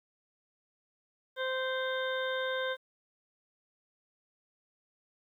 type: harmonic tone with a mistuned harmonic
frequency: 520 Hz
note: C5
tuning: 11 cents flat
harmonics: 1 / 2 / 3 / 4 / 6 / 7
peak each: -33 / -40 / -36 / -46 / -47 / -41 dBFS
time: 1.36-2.77 s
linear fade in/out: 50 ms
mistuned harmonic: 6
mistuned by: +17 cents
effects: 11-bit